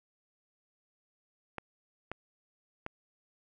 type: clicks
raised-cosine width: 0.5 ms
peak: -22 dBFS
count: 3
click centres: 1.583 / 2.116 / 2.864 s
effects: none